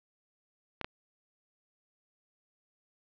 clicks, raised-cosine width 0.3 ms, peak -18 dBFS, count 2, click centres 0.813 / 0.845 s, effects low-pass 4000 Hz 12 dB/octave

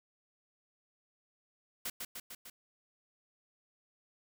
white noise with echo, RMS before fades -38 dBFS, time 1.85-1.9 s, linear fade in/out 5 ms, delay 150 ms, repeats 4, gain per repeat -3 dB, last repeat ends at 2.5 s, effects none

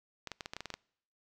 clicks, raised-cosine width 0.2 ms, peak -22 dBFS, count 10, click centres 0.273 / 0.317 / 0.408 / 0.459 / 0.535 / 0.566 / 0.606 / 0.657 / 0.703 / 0.74 s, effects noise-tail reverb RT60 0.7 s tail -26 dB re dry

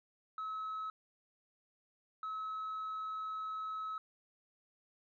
sine tone bursts at uneven times, 1289 Hz, E6, 39 cents flat, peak -36 dBFS, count 2, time 0.38-0.9 / 2.23-3.98 s, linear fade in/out 2 ms, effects tanh soft clip ceiling -36 dBFS

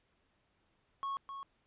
triangle tone with echo, 1100 Hz, C#6, 14 cents flat, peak -33 dBFS, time 1.03-1.17 s, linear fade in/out 0 ms, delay 260 ms, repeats 1, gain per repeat -7 dB, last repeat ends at 1.43 s, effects pink hiss -75 dBFS RMS until 1.66 s + resampled to 8000 Hz

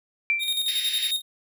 sine tone with exponential decay, 2349 Hz, D7, in tune, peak -17 dBFS, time 0.3-0.67 s, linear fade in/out 0 ms, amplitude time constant 80 ms
45% pulse tone with tremolo, 3711 Hz, A#7, 9 cents flat, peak -22 dBFS, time 0.39-1.22 s, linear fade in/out 50 ms, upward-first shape square, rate 11 Hz, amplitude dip 50%
pink band-pass noise, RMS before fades -35 dBFS, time 0.68-1.11 s, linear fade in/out 2 ms, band 1900 to 5400 Hz, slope 48 dB/octave
effects none

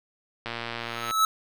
click train, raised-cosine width 0.3 ms, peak -16 dBFS, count 77, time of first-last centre 0.46-1.11 s, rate 117 Hz
square tone with exponential growth, 1303 Hz, E6, 20 cents flat, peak -17 dBFS, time 0.79-1.25 s, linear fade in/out 2 ms, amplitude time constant 100 ms
effects none

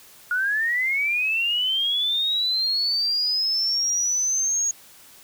sine linear sweep, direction up, 1428 to 6645 Hz, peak -20 dBFS, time 0.31-4.71 s, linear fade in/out 2 ms, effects white hiss -49 dBFS RMS until 5.23 s

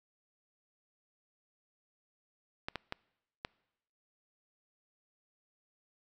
clicks, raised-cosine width 0.3 ms, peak -20 dBFS, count 4, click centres 2.685 / 2.757 / 2.924 / 3.449 s, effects noise-tail reverb RT60 0.9 s tail -25 dB re dry

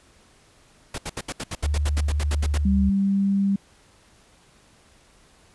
pink noise bursts, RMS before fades -30 dBFS, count 15, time 0.94-2.578 s, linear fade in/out 5 ms, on 42 ms, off 72 ms
sine tone, 73.42 Hz, D2, in tune, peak -20 dBFS, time 1.63-2.9 s, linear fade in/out 10 ms
sine tone with pitch glide, 196 to 197.48 Hz, G3 to G3, 0 to +13 cents, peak -18 dBFS, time 2.65-3.56 s, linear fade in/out 5 ms, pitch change +13 cents, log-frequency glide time 2.86-3.3 s
effects pink hiss -56 dBFS RMS until 5.54 s + resampled to 24000 Hz

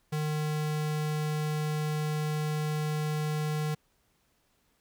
square tone, 152.4 Hz, D#3, 36 cents flat, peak -29 dBFS, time 0.12-3.75 s, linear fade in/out 10 ms, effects pink hiss -71 dBFS RMS until 4.8 s

